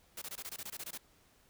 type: noise bursts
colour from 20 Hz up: white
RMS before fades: -43 dBFS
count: 12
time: 0.17-0.977 s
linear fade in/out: 5 ms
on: 48 ms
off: 21 ms
effects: pink hiss -67 dBFS RMS until 1.49 s